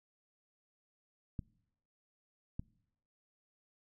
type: clicks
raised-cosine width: 5 ms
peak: -26 dBFS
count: 2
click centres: 1.392 / 2.595 s
effects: noise-tail reverb RT60 0.8 s tail -24 dB re dry